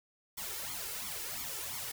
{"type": "noise with flanger", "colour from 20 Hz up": "white", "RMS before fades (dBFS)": -40, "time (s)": [0.37, 1.92], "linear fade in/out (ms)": 10, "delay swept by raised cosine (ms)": [0.9, 2.3], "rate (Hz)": 2.9, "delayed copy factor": 0.9, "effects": []}